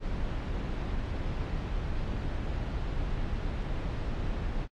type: noise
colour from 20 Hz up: brown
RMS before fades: -32 dBFS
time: 0-4.68 s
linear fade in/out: 50 ms
effects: low-pass 4000 Hz 12 dB/octave + AAC 48 kbps